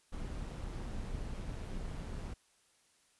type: noise with amplitude modulation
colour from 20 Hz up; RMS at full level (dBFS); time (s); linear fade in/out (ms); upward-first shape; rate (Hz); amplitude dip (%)
brown; -39; 0.12-2.34; 10; sine; 183; 40
effects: white hiss -70 dBFS RMS until 3.19 s + resampled to 24000 Hz